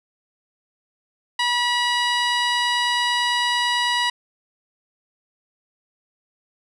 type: tone with low-pass filter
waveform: 15% pulse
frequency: 969 Hz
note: B5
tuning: 33 cents flat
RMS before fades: -21 dBFS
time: 1.39-4.1 s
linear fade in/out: 5 ms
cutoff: 6200 Hz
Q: 1.2
effects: none